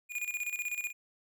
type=tone with tremolo; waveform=square; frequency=2441 Hz; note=D#7; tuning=34 cents flat; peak=-32 dBFS; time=0.09-0.93 s; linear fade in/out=50 ms; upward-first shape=square; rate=16 Hz; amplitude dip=70%; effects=none